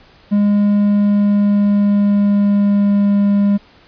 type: tone with pitch glide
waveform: triangle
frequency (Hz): 204.9 to 202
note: G#3 to G#3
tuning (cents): -23 to -48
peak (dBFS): -8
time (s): 0.31-3.58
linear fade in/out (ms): 20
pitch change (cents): -25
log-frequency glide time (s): 0.79-3.2
effects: pink hiss -47 dBFS RMS until 3.87 s + resampled to 11025 Hz